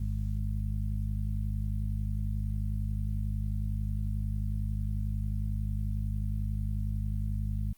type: harmonic tone with a mistuned harmonic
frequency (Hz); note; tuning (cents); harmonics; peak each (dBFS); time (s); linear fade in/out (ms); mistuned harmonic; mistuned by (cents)
51.1; G#1; -27; 1 / 2 / 3 / 4; -31 / -33 / -42 / -41; 0-7.73; 5; 4; +46
effects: white hiss -65 dBFS RMS until 7.77 s + Opus 48 kbps